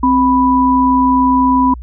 sine tone pair together, 261.6 / 987.7 Hz, C4 / B5, 0 / 0 cents, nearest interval octave + major seventh, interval 2300 cents, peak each -11 dBFS, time 0.03-1.74 s, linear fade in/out 5 ms, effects added 60 Hz sine -26 dBFS peak until 1.82 s

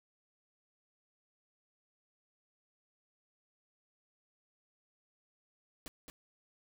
pink noise with echo, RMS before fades -45 dBFS, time 5.86-5.88 s, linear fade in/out 0 ms, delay 220 ms, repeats 1, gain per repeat -5 dB, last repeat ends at 6.1 s, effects none

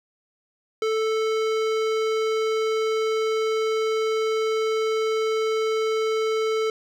sine tone with hard clipping, 440 Hz, A4, in tune, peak -23 dBFS, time 0.82-6.7 s, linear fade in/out 2 ms, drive 18 dB, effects none

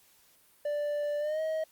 triangle tone with pitch glide, 587.3 to 633.1 Hz, D5 to D#5, 0 to +30 cents, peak -27 dBFS, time 0.65-1.64 s, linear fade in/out 5 ms, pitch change +130 cents, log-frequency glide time 1.19-1.41 s, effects white hiss -63 dBFS RMS until 1.71 s + Opus 48 kbps

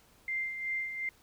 sine tone with tremolo, 2093 Hz, C7, in tune, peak -30 dBFS, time 0.28-1.09 s, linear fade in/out 2 ms, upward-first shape sine, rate 2.7 Hz, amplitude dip 55%, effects pink hiss -63 dBFS RMS until 1.22 s

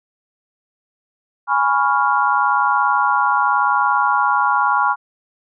sine chord, C# dominant seventh, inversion second, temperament equal, 830.6 / 987.8 / 1108.7 / 1396.9 Hz, G#5 / B5 / C#6 / E#6, 0 / 0 / 0 / 0 cents, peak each -19 dBFS, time 1.47-4.96 s, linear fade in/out 50 ms, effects none

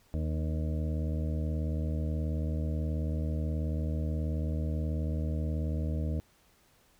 harmonic tone with a mistuned harmonic, 78.5 Hz, D#2, 16 cents sharp, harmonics 1 / 2 / 3 / 4 / 6 / 7 / 8, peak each -30 / -36 / -40 / -42 / -46 / -47 / -48 dBFS, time 0.14-6.2 s, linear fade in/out 0 ms, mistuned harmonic 4, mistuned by -34 cents, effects pink hiss -65 dBFS RMS until 6.99 s

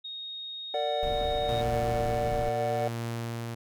sine tone, 3729 Hz, A#7, in tune, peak -36 dBFS, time 0.04-1.62 s, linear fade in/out 10 ms
triangle chord, Bb augmented, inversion none, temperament equal with one note detuned, 457.9 / 587.3 / 740 Hz, Bb4 / D5 / F#5, -31 / 0 / 0 cents, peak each -32 / -28 / -29 dBFS, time 0.74-2.88 s, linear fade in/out 2 ms
brown noise, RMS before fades -36 dBFS, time 1.03-2.49 s, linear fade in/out 0 ms
sawtooth tone with tremolo, 116.54 Hz, A#2, in tune, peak -27 dBFS, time 1.48-3.55 s, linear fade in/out 10 ms, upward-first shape triangle, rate 0.79 Hz, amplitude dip 40%
effects none

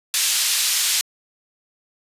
pink band-pass noise, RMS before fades -20 dBFS, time 0.14-1.01 s, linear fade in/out 0 ms, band 3500 to 12000 Hz, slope 12 dB/octave, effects resampled to 32000 Hz

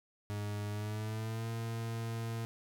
40% pulse tone with pitch glide, 103.6 to 114.29 Hz, G#2 to A#2, -4 to -34 cents, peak -35 dBFS, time 0.3-2.45 s, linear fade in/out 0 ms, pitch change +170 cents, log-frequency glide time 0.69-1.49 s, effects none

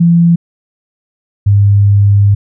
sine tone pair in turn, 170 / 101.08 Hz, F3 / G#2, -46 / -46 cents, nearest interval major sixth, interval 900 cents, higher first, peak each -4 dBFS, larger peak neither, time 0-0.36 / 1.46-2.35 s, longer second, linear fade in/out 10 ms, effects none

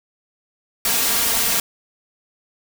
white noise with comb filter, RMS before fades -19 dBFS, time 0.85-1.6 s, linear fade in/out 2 ms, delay 4.3 ms, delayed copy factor +1, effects none

